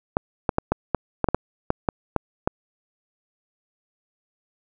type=clicks; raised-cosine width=1 ms; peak=-5 dBFS; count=12; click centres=0.169 / 0.492 / 0.584 / 0.72 / 0.947 / 1.243 / 1.287 / 1.346 / 1.704 / 1.888 / 2.163 / 2.475 s; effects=none